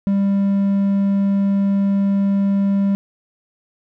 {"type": "tone", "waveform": "triangle", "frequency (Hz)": 198, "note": "G3", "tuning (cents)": 18, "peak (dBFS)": -12, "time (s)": [0.07, 2.95], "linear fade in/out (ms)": 0, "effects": []}